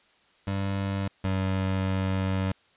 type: tone pair in turn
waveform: 25% pulse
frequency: 98 / 95.1 Hz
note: G2 / F#2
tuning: 0 / +48 cents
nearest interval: minor second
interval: 52 cents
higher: first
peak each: -23 / -21 dBFS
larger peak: second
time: 0.47-1.08 / 1.24-2.52 s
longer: second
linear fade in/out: 5 ms
effects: white hiss -62 dBFS RMS until 2.76 s + resampled to 8000 Hz